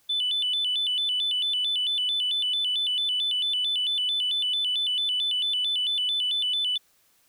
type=tone with vibrato; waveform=sine; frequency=3235 Hz; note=G#7; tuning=46 cents flat; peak=-22 dBFS; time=0.09-6.78 s; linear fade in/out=10 ms; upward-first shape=square; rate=4.5 Hz; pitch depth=140 cents each way; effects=tanh soft clip ceiling -19 dBFS + white hiss -64 dBFS RMS until 7.28 s